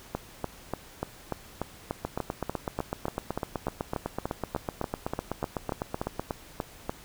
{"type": "two click trains", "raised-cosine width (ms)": 1, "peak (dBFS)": [-15, -15], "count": [24, 34], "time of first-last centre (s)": [[0.15, 6.895], [2.05, 6.196]], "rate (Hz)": [3.41, 7.96], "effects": ["pink hiss -50 dBFS RMS until 7.04 s"]}